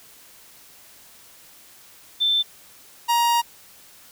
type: tone pair in turn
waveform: sine / 45% pulse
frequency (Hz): 3546 / 942.7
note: A7 / A#5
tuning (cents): +13 / +19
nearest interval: octave + major seventh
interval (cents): 2294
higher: first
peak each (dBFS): -17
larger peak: neither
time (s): 2.2-2.43 / 3.08-3.42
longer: second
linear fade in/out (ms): 20
effects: white hiss -49 dBFS RMS until 4.11 s